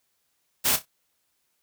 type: noise with echo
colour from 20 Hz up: white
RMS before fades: -22 dBFS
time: 0.64-0.77 s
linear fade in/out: 20 ms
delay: 30 ms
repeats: 3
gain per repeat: -12 dB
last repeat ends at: 0.86 s
effects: white hiss -73 dBFS RMS until 1.62 s